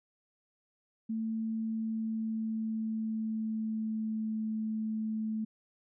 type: tone with pitch glide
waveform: sine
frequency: 222.6 to 218.5 Hz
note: A3 to A3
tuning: +20 to -12 cents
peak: -31 dBFS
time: 1.09-5.45 s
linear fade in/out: 10 ms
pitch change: -32 cents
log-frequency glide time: 1.57-4.41 s
effects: none